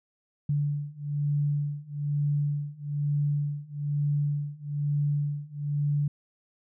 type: beating tone pair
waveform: sine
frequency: 144.9 / 146 Hz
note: D3 / D3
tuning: -23 / -10 cents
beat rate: 1.1 Hz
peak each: -29 / -28 dBFS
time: 0.49-6.08 s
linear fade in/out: 5 ms
effects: none